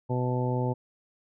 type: harmonic tone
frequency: 125.1 Hz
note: B2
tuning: 23 cents sharp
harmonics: 1 / 2 / 3 / 4 / 5 / 6 / 7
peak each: -27 / -33 / -34 / -34 / -39 / -45 / -35 dBFS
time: 0.09-0.74 s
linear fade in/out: 20 ms
effects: none